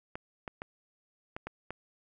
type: clicks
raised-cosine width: 0.5 ms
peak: -23 dBFS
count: 6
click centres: 0.155 / 0.478 / 0.619 / 1.365 / 1.47 / 1.706 s
effects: none